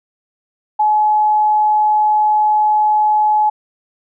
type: tone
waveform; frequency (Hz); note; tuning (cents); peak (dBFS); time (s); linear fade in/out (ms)
sine; 850; G#5; +40; -10; 0.79-3.5; 10
effects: none